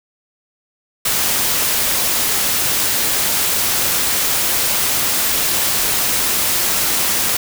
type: noise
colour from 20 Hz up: white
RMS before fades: -17 dBFS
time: 1.05-7.37 s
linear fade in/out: 5 ms
effects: none